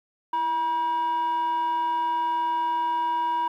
sine tone with frequency modulation, 961 Hz, B5, 48 cents flat, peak -20 dBFS, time 0.33-3.48 s, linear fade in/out 5 ms, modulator 627 Hz, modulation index 0.23, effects tanh soft clip ceiling -21 dBFS + 10-bit

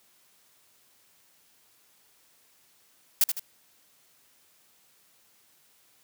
blue noise with echo, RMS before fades -20 dBFS, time 3.21-3.24 s, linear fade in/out 2 ms, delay 78 ms, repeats 2, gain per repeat -7 dB, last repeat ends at 3.396 s, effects white hiss -63 dBFS RMS until 6.03 s + high-pass 80 Hz 12 dB/octave

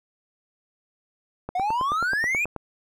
click train, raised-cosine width 1 ms, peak -17 dBFS, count 11, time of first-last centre 1.49-2.563 s, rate 9.32 Hz
triangle exponential sweep, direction up, 709 to 2523 Hz, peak -20 dBFS, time 1.55-2.45 s, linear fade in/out 5 ms
effects none

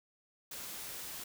white noise, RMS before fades -44 dBFS, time 0.51-1.24 s, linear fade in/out 5 ms, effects none

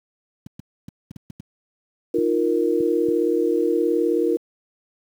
clicks, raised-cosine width 5 ms, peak -20 dBFS, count 10, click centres 0.464 / 0.595 / 0.884 / 1.11 / 1.162 / 1.302 / 1.4 / 2.185 / 2.805 / 3.086 s
sine chord, Eb suspended second, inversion none, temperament just, 311.1 / 350 / 466.7 Hz, Eb4 / F4 / Bb4, 0 / +4 / +2 cents, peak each -23 / -21 / -21 dBFS, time 2.14-4.37 s, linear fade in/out 5 ms
effects high-pass 150 Hz 12 dB/octave + 8-bit

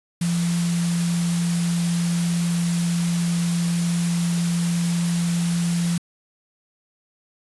sine tone in noise, 171.7 Hz, F3, 29 cents flat, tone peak -19 dBFS, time 0.21-5.98 s, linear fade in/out 5 ms, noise white, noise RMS -31 dBFS, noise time 0.21-5.98 s, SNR +9 dB, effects resampled to 24000 Hz

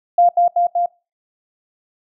sine tone with echo, 698 Hz, F5, 1 cent flat, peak -8 dBFS, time 0.18-0.29 s, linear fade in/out 5 ms, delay 190 ms, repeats 3, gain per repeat -2 dB, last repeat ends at 0.86 s, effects noise-tail reverb RT60 0.3 s tail -24 dB re dry

